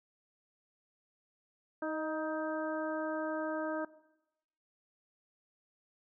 harmonic tone with a mistuned harmonic, 314.4 Hz, D#4, 18 cents sharp, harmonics 1 / 2 / 3 / 4 / 5, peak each -37 / -37 / -43 / -44 / -43 dBFS, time 1.82-3.85 s, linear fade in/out 5 ms, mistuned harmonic 2, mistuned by -21 cents, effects noise-tail reverb RT60 0.9 s tail -18 dB re dry

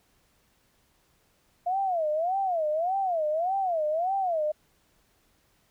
sine tone with vibrato, 689 Hz, F5, 24 cents flat, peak -24 dBFS, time 1.66-4.52 s, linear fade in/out 10 ms, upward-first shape sine, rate 1.7 Hz, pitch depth 230 cents each way, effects pink hiss -67 dBFS RMS until 5.7 s

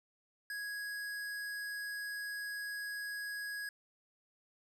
sine tone with hard clipping, 1661.2 Hz, G#6, in tune, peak -40 dBFS, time 0.5-3.69 s, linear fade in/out 2 ms, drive 18 dB, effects none

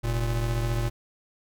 square tone pair together, 43.7 / 116.54 Hz, F1 / A#2, +2 / 0 cents, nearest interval octave + perfect fourth, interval 1698 cents, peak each -29 / -27 dBFS, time 0.03-0.9 s, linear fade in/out 20 ms, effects none

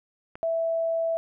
click, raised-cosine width 0.5 ms, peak -24 dBFS, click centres 0.355 s
sine tone, 659.3 Hz, E5, in tune, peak -23 dBFS, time 0.43-1.17 s, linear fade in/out 0 ms
effects none

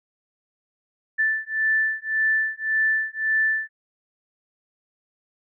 sine beating tone pair, 1760 / 1761.8 Hz, A6 / A6, 0 / +2 cents, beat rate 1.8 Hz, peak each -23 dBFS, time 1.18-3.69 s, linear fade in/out 20 ms, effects none

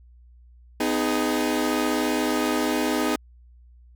sawtooth chord, G# minor, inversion first, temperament equal with one note detuned, 252 / 311.1 / 415.3 Hz, B3 / D#4 / G#4, +35 / 0 / 0 cents, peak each -22 / -21 / -24 dBFS, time 0.8-3.16 s, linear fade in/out 5 ms, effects added 60 Hz sine -48 dBFS peak until 3.95 s

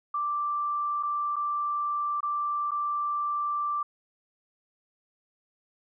sine tone with dropouts, 1174.7 Hz, D6, in tune, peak -26 dBFS, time 0.14-3.83 s, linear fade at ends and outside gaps 5 ms, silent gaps 1.028-1.032 / 1.359-1.364 / 2.206-2.229 / 2.709-2.716 s, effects none

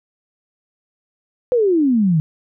sine exponential sweep, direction down, 514 to 150.1 Hz, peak -12 dBFS, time 1.52-2.2 s, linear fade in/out 0 ms, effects none

